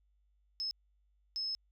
sine tone bursts at uneven times, 5190 Hz, E8, 28 cents flat, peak -34 dBFS, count 2, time 0.6-0.71 / 1.36-1.55 s, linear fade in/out 0 ms, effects added 50 Hz sine -69 dBFS peak until 1.71 s

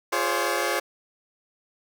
15% pulse chord, Db major seventh, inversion first, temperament equal with one note detuned, 349.2 / 415.3 / 523.3 / 566.7 Hz, F4 / Ab4 / C5 / Db5, 0 / 0 / 0 / +38 cents, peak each -23 / -23 / -22 / -22 dBFS, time 0.12-0.8 s, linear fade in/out 10 ms, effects none

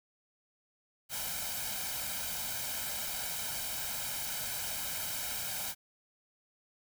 white noise with comb filter, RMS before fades -37 dBFS, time 1.09-5.75 s, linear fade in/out 50 ms, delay 1.3 ms, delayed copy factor +0.7, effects none

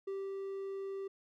triangle tone with ADSR envelope, 390.4 Hz, G4, 7 cents flat, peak -34 dBFS, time 0.07-1.08 s, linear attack 8 ms, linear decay 230 ms, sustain -2 dB, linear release 9 ms, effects none

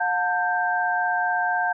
sine tone cluster, 720 / 896 / 1571 Hz, F#5 / A5 / G6, -47 / +31 / +3 cents, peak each -24 / -27 / -24 dBFS, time 0-1.73 s, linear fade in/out 10 ms, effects none

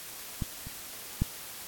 clicks, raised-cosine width 5 ms, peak -18 / -28 / -13 dBFS, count 3, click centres 0.422 / 0.67 / 1.22 s, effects white hiss -43 dBFS RMS until 1.67 s + AAC 64 kbps

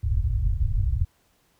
white low-pass noise, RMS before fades -23 dBFS, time 0.03-1.05 s, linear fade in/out 10 ms, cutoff 110 Hz, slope 48 dB/octave, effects pink hiss -65 dBFS RMS until 1.59 s

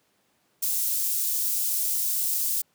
white high-pass noise, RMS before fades -26 dBFS, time 0.62-2.62 s, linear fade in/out 10 ms, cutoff 7500 Hz, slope 12 dB/octave, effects pink hiss -68 dBFS RMS until 2.74 s + high-pass 150 Hz 12 dB/octave

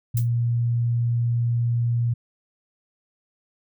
sine tone, 118.5 Hz, A#2, 29 cents sharp, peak -19 dBFS, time 0.14-2.14 s, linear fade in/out 10 ms
violet noise with exponential decay, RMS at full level -27 dBFS, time 0.17-0.29 s, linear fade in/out 2 ms, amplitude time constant 24 ms
effects none

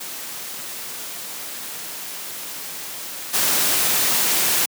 white noise with level steps, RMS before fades -32 / -19 dBFS, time 0-4.66 s, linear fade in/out 10 ms, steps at 3.33 s, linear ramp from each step 20 ms, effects high-pass 150 Hz 12 dB/octave

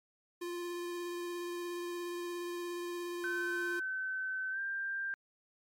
square tone with vibrato, 349.2 Hz, F4, in tune, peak -38 dBFS, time 0.41-3.8 s, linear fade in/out 10 ms, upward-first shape triangle, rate 17 Hz, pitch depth 13 cents each way
sine tone with pitch glide, 1529 to 1585.7 Hz, G6 to G6, -44 to +19 cents, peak -34 dBFS, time 3.24-5.14 s, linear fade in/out 0 ms, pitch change +63 cents, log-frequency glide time 4.51-4.59 s
effects MP3 64 kbps

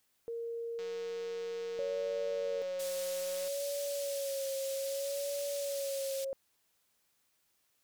sine tone, 464.4 Hz, A#4, 7 cents flat, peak -36 dBFS, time 0.28-2.62 s, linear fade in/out 0 ms
click train, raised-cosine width 0.2 ms, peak -34 dBFS, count 493, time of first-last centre 0.79-3.479 s, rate 183 Hz
sine tone with vibrato, 554.4 Hz, C#5, in tune, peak -34 dBFS, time 1.79-6.33 s, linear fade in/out 0 ms, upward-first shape sine, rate 0.62 Hz, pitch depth 43 cents each way
pink band-pass noise, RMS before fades -44 dBFS, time 2.79-6.25 s, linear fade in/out 10 ms, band 4700 to 15000 Hz, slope 12 dB/octave
effects white hiss -75 dBFS RMS until 7.83 s

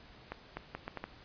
accelerating click train, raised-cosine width 0.5 ms, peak -23 dBFS, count 6, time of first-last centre 0.32-1.04 s, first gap 250 ms, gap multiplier 0.72, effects pink hiss -56 dBFS RMS until 1.24 s + resampled to 11025 Hz

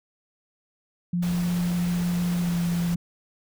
sine tone with pitch glide, 175.3 to 172.09 Hz, F3 to F3, +7 to -25 cents, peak -22 dBFS, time 1.13-2.96 s, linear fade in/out 5 ms, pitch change -32 cents, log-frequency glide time 2.38-2.57 s
pink noise, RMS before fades -37 dBFS, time 1.22-2.95 s, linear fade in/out 10 ms
effects none

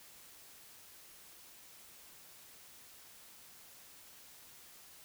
silence, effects white hiss -57 dBFS RMS until 5.04 s

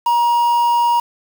triangle tone with quantisation, 949 Hz, A#5, 31 cents sharp, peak -10 dBFS, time 0.06-1 s, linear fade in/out 5 ms, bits 5, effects none

